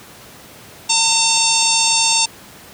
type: harmonic tone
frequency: 904 Hz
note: A5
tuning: 47 cents sharp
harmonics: 1 / 3 / 4 / 5 / 6 / 7 / 8 / 9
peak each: -21 / -21 / -21 / -21 / -21 / -21 / -21 / -21 dBFS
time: 0.89-2.26 s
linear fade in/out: 10 ms
effects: pink hiss -40 dBFS RMS until 2.73 s + high-pass 100 Hz 12 dB/octave